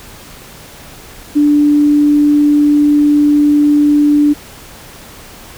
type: tone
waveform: sine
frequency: 293.7 Hz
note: D4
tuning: in tune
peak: -6 dBFS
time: 1.35-4.34 s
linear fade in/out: 20 ms
effects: pink hiss -35 dBFS RMS until 5.57 s